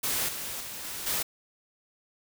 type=noise with level steps; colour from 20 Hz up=white; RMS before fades=-29 / -36 / -39 / -37 / -29 dBFS; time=0.03-1.23 s; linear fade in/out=10 ms; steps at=0.28 / 0.6 / 0.84 / 1.06 s; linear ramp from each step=10 ms; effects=none